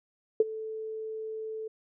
sine tone with ADSR envelope, 438.8 Hz, A4, 5 cents flat, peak -15 dBFS, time 0.4-1.68 s, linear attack 3 ms, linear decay 28 ms, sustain -19 dB, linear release 7 ms, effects none

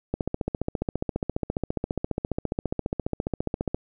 click train, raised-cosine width 2 ms, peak -12 dBFS, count 54, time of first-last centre 0.14-3.745 s, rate 14.7 Hz, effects none

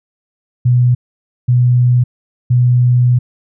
sine tone bursts at uneven times, 123.47 Hz, B2, in tune, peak -7 dBFS, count 3, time 0.65-0.95 / 1.48-2.04 / 2.5-3.19 s, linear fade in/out 10 ms, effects none

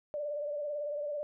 sine tone with vibrato, 587.3 Hz, D5, in tune, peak -33 dBFS, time 0.14-1.23 s, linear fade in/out 0 ms, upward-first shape sine, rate 18 Hz, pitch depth 48 cents each way, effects none

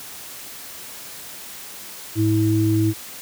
sine tone pair together, 107.92 / 323.4 Hz, A2 / E4, -33 / -33 cents, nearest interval octave + perfect fifth, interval 1900 cents, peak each -18 dBFS, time 2.15-2.94 s, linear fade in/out 50 ms, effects white hiss -37 dBFS RMS until 3.21 s + high-pass 60 Hz 12 dB/octave

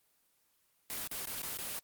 white noise with dropouts, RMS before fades -39 dBFS, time 0.9-1.79 s, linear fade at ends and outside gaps 1 ms, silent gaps 1.075-1.113 / 1.256-1.271 / 1.419-1.43 / 1.573-1.586 s, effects white hiss -73 dBFS RMS until 1.83 s + Opus 24 kbps

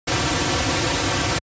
pink noise with comb filter, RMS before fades -20 dBFS, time 0.07-1.39 s, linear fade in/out 10 ms, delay 4.8 ms, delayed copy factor -0.85, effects high-pass 80 Hz 12 dB/octave + resampled to 16000 Hz

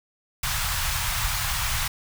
pink band-stop noise, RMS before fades -26 dBFS, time 0.43-1.88 s, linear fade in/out 5 ms, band 120 to 900 Hz, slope 24 dB/octave, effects none

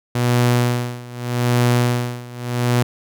sawtooth tone with tremolo, 121.8 Hz, B2, 24 cents flat, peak -9 dBFS, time 0.15-2.83 s, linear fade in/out 5 ms, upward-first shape sine, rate 0.82 Hz, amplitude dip 90%, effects none

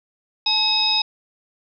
sine tone cluster, 869 / 2563 / 3771 / 5040 Hz, A5 / E7 / A#7 / D#8, -22 / -49 / +19 / +21 cents, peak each -26 / -26 / -20 / -20 dBFS, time 0.46-1.02 s, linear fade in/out 5 ms, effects none

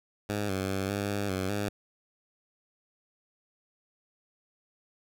10% pulse tone with pitch steps, 103.3 / 95.6 / 96.6 / 100.8 / 101.4 / 94.3 / 102.5 Hz, G#2 / G2 / G2 / G2 / G#2 / F#2 / G#2, -9 / -43 / -25 / +49 / -41 / +33 / -22 cents, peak -21 dBFS, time 0.29-1.69 s, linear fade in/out 5 ms, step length 200 ms, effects none

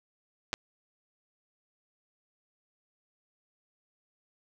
clicks, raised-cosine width 0.2 ms, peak -13 dBFS, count 2, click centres 0.531 / 0.539 s, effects none

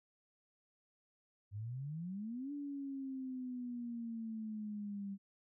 sine exponential two-way sweep, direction up then down, 97.9 to 290 to 195.7 Hz, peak -40 dBFS, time 1.51-5.18 s, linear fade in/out 50 ms, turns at 2.52 s, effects none

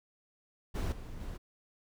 brown noise with level steps, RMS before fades -32 / -44 / -41 dBFS, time 0.74-1.38 s, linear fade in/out 20 ms, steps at 0.92 / 1.2 s, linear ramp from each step 2 ms, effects none

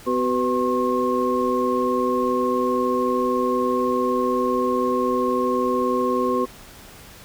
sine tone cluster, 252.8 / 376.7 / 497 / 1075 Hz, B3 / F#4 / B4 / C6, +41 / +31 / +11 / +47 cents, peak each -24 dBFS, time 0.06-6.46 s, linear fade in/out 20 ms, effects pink hiss -44 dBFS RMS until 7.24 s

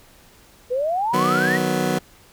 sine exponential sweep, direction up, 480 to 1975.5 Hz, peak -19 dBFS, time 0.7-1.58 s, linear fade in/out 20 ms
20% pulse chord, B major, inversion first, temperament just, 154.34 / 185.21 / 246.9 Hz, D#3 / F#3 / B3, -14 / +2 / 0 cents, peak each -21 / -18 / -19 dBFS, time 1.13-1.99 s, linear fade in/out 10 ms
effects pink hiss -51 dBFS RMS until 2.32 s

